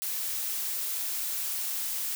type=noise; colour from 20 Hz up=blue; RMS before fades=-32 dBFS; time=0.02-2.15 s; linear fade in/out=0 ms; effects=none